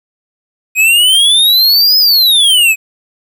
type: exponential two-way sweep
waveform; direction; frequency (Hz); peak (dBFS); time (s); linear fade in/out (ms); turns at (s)
square; up then down; 2497 to 5120 to 2497; -6; 0.75-2.76; 50; 1.98
effects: 8-bit